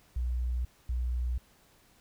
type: tone pair in turn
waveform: sine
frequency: 61.2 / 61.2 Hz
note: B1 / B1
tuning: -15 / -15 cents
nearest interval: unison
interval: 0 cents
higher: neither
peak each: -28 dBFS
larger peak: neither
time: 0.16-0.65 / 0.89-1.38 s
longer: neither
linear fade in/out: 5 ms
effects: pink hiss -63 dBFS RMS until 2 s